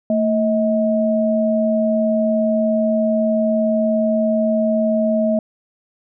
sine tone pair together, 224.2 / 635.1 Hz, A3 / D#5, +33 / +35 cents, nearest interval octave + tritone, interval 1802 cents, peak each -17 dBFS, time 0.1-5.39 s, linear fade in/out 2 ms, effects none

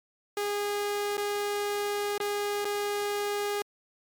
sawtooth tone with dropouts, 410 Hz, G#4, 22 cents flat, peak -24 dBFS, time 0.37-3.62 s, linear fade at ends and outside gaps 2 ms, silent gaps 1.17-1.178 / 2.179-2.201 / 2.646-2.652 s, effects MP3 96 kbps

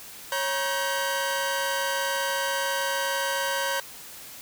sawtooth tone cluster, 549 / 951 / 1548 Hz, C#5 / A#5 / G6, -17 / +34 / -22 cents, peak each -26 dBFS, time 0.32-3.8 s, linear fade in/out 2 ms, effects white hiss -43 dBFS RMS until 4.41 s

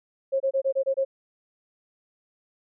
sine tone bursts, 539 Hz, C#5, 49 cents flat, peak -20 dBFS, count 7, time 0.32-1.05 s, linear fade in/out 20 ms, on 82 ms, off 26 ms, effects none

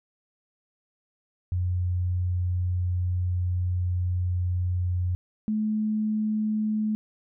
sine tone pair in turn, 89.8 / 214.9 Hz, F2 / A3, +49 / -41 cents, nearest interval octave + minor third, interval 1510 cents, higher second, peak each -23 dBFS, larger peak neither, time 1.52-5.15 / 5.48-6.95 s, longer first, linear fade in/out 0 ms, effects none

